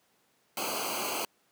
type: noise with comb filter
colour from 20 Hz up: pink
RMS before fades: -33 dBFS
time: 0.57-1.25 s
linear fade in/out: 2 ms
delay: 0.55 ms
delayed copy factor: -0.95
effects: pink hiss -69 dBFS RMS until 1.51 s + high-pass 200 Hz 12 dB/octave